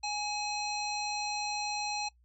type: harmonic tone with a mistuned harmonic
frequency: 830.6 Hz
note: G#5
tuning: in tune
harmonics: 1 / 3 / 5 / 7 / 9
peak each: -35 / -39 / -37 / -41 / -47 dBFS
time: 0.03-2.09 s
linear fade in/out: 10 ms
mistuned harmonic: 3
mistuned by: +41 cents
effects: noise-tail reverb RT60 0.1 s tail -20 dB re dry + added 60 Hz sine -62 dBFS peak until 2.24 s